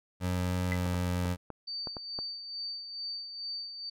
25% pulse tone with pitch glide, 90.3 to 89.37 Hz, F#2 to F2, -42 to +40 cents, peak -25 dBFS, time 0.2-1.37 s, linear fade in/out 50 ms, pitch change -18 cents, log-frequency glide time 0.7-0.87 s
sine tone with exponential decay, 2016 Hz, B6, 35 cents sharp, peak -28 dBFS, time 0.72-0.81 s, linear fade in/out 0 ms, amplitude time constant 18 ms
clicks, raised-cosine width 1 ms, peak -25 dBFS, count 7, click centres 0.862 / 0.943 / 1.255 / 1.503 / 1.872 / 1.968 / 2.189 s
sine tone with tremolo, 4596 Hz, D8, 38 cents flat, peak -34 dBFS, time 1.67-3.9 s, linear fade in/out 10 ms, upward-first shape sine, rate 2.3 Hz, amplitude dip 55%
effects none

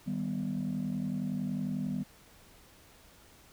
sine chord, Eb augmented, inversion none, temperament equal, 155.56 / 196 / 246.9 Hz, Eb3 / G3 / B3, 0 / 0 / 0 cents, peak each -36 / -33 / -34 dBFS, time 0.06-2.04 s, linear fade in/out 20 ms, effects tanh soft clip ceiling -26 dBFS + pink hiss -58 dBFS RMS until 3.52 s

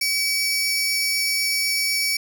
sawtooth tone pair together, 2278 / 5404 Hz, C#7 / E8, +47 / +42 cents, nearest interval octave + minor third, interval 1495 cents, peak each -19 / -21 dBFS, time 0.01-2.17 s, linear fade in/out 5 ms, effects none

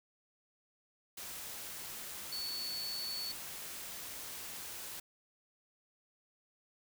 sine tone in noise, 4445 Hz, C#8, 4 cents sharp, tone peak -38 dBFS, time 2.32-3.32 s, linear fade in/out 5 ms, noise white, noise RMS -45 dBFS, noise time 1.17-5 s, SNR +4 dB, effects none

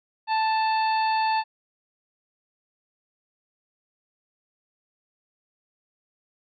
harmonic tone with a mistuned harmonic, 880 Hz, A5, in tune, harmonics 1 / 2 / 3 / 4 / 5, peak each -21 / -33 / -33 / -41 / -35 dBFS, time 0.27-1.44 s, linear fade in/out 50 ms, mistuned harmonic 4, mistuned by +29 cents, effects none

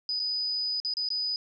sine tone with dropouts, 4978 Hz, D#8, in tune, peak -27 dBFS, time 0.09-1.36 s, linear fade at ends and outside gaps 1 ms, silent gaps 0.194-0.199 / 0.801-0.848 / 0.938-0.969 / 1.088-1.103 s, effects none

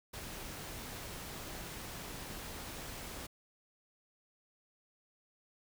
pink noise, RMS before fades -45 dBFS, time 0.13-3.27 s, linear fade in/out 10 ms, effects none

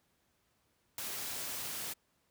white noise with ADSR envelope, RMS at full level -37 dBFS, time 0.98-1.94 s, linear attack 3 ms, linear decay 7 ms, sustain -3 dB, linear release 18 ms, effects pink hiss -75 dBFS RMS until 2.3 s + high-pass 60 Hz 12 dB/octave

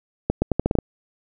accelerating click train, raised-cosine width 2 ms, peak -5 dBFS, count 8, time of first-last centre 0.3-0.787 s, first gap 120 ms, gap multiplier 0.81, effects none

